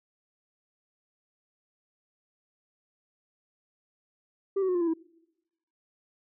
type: tone with pitch steps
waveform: sine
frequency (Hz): 392 / 377.6 / 363.6 / 350.2 / 337.3 / 324.9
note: G4 / F#4 / F#4 / F4 / E4 / E4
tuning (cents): 0 / +35 / -30 / +5 / +40 / -25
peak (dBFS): -21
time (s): 4.56-4.938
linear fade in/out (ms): 10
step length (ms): 63
effects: noise-tail reverb RT60 0.9 s tail -25 dB re dry + tanh soft clip ceiling -23 dBFS